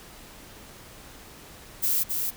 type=noise with echo; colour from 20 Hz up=violet; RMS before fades=-24 dBFS; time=1.82-2.04 s; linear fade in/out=20 ms; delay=270 ms; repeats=1; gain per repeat=-4 dB; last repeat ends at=2.31 s; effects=pink hiss -47 dBFS RMS until 2.36 s